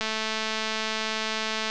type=click train; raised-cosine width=0.2 ms; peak=-11 dBFS; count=371; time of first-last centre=0.01-1.699 s; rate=219 Hz; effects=low-pass 6000 Hz 12 dB/octave